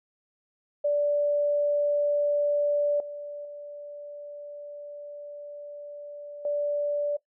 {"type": "tone with level steps", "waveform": "sine", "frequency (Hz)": 583, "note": "D5", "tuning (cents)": -13, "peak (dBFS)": [-21, -34, -37, -24], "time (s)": [0.84, 7.17], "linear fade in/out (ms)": 10, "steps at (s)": [3, 3.45, 6.45], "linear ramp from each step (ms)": 2, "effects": ["noise-tail reverb RT60 0.1 s tail -18 dB re dry"]}